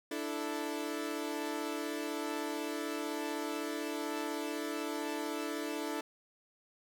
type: chord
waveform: sawtooth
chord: D suspended second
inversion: none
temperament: equal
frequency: 293.7 / 329.6 / 440 Hz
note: D4 / E4 / A4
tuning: 0 / 0 / 0 cents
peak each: -35 / -36 / -37 dBFS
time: 0.11-6.01 s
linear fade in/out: 5 ms
effects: none